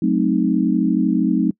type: chord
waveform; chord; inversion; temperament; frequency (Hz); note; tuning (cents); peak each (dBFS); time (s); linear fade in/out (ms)
sine; F# diminished seventh; none; equal with one note detuned; 185 / 217.5 / 261.6 / 311.1; F#3 / A3 / C4 / Eb4; 0 / -20 / 0 / 0; -20; 0.02-1.51; 5
effects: noise-tail reverb RT60 0.1 s tail -25 dB re dry